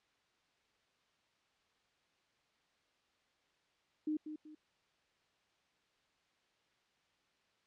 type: tone with echo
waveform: sine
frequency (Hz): 306.6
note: D#4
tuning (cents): -25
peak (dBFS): -33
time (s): 4.07-4.17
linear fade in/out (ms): 5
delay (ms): 190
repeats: 2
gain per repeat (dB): -9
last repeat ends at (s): 4.55
effects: white hiss -75 dBFS RMS until 7.66 s + low-pass 4000 Hz 12 dB/octave